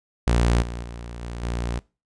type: tone with level steps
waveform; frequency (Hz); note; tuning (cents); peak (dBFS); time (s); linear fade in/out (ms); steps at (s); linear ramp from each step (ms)
sawtooth; 58.8; A#1; +16; -13 / -26 / -30 / -27 / -21; 0.27-1.79; 0; 0.61 / 0.82 / 1.21 / 1.42; 20
effects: noise-tail reverb RT60 0.3 s tail -23 dB re dry + resampled to 22050 Hz